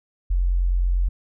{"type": "tone", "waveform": "sine", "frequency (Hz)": 44.46, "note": "F1", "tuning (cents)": 32, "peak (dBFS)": -17, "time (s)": [0.3, 1.09], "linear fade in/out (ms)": 10, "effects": []}